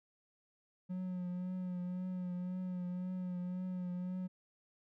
triangle tone with vibrato, 181.4 Hz, F#3, 34 cents flat, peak -35 dBFS, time 0.89-4.28 s, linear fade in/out 20 ms, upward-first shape triangle, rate 1.9 Hz, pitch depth 35 cents each way, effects none

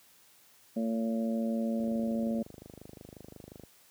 harmonic tone, 113.4 Hz, A#2, 47 cents flat, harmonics 2 / 3 / 4 / 5 / 6, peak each -29 / -43 / -43 / -37 / -46 dBFS, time 0.76-2.43 s, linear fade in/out 10 ms
click train, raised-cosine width 2 ms, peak -33 dBFS, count 48, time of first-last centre 1.8-3.636 s, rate 25.6 Hz
effects white hiss -61 dBFS RMS until 3.9 s + high-pass 60 Hz 12 dB/octave

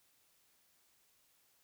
silence, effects white hiss -72 dBFS RMS until 1.63 s

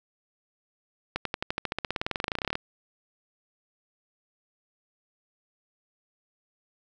accelerating click train, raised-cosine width 0.3 ms, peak -12 dBFS, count 28, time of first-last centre 1.16-2.554 s, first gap 93 ms, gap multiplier 0.95, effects none

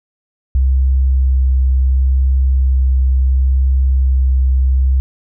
sine tone with vibrato, 65.41 Hz, C2, in tune, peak -9 dBFS, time 0.55-5 s, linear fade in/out 0 ms, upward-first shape sine, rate 0.71 Hz, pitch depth 11 cents each way, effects none

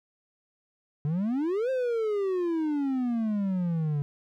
triangle exponential two-way sweep, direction up then down, 141.8 to 532 to 141.8 Hz, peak -23 dBFS, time 1.05-4.02 s, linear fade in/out 0 ms, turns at 1.7 s, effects none

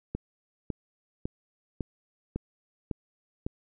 click train, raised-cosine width 3 ms, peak -18 dBFS, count 7, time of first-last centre 0.15-3.465 s, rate 1.81 Hz, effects none

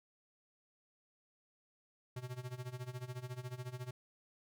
square tone with tremolo, 125.2 Hz, B2, 24 cents sharp, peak -40 dBFS, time 2.16-3.91 s, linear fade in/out 5 ms, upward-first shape sine, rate 14 Hz, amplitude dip 85%, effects none

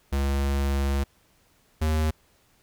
square tone pair in turn, 69.3 / 78 Hz, C#2 / D#2, 0 / +5 cents, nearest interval major second, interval 205 cents, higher second, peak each -23 / -22 dBFS, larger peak second, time 0.12-1.04 / 1.81-2.11 s, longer first, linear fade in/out 10 ms, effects pink hiss -63 dBFS RMS until 2.62 s

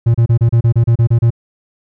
triangle tone bursts, 116.54 Hz, A#2, in tune, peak -5 dBFS, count 11, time 0.06-1.305 s, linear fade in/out 10 ms, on 85 ms, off 31 ms, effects none

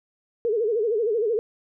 sine tone with vibrato, 443.6 Hz, A4, 14 cents sharp, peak -20 dBFS, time 0.45-1.39 s, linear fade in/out 0 ms, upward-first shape sine, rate 13 Hz, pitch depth 140 cents each way, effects none

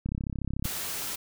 click train, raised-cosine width 5 ms, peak -19 dBFS, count 21, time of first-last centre 0.06-0.655 s, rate 33.6 Hz
white noise, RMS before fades -34 dBFS, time 0.64-1.16 s, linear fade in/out 10 ms
effects none

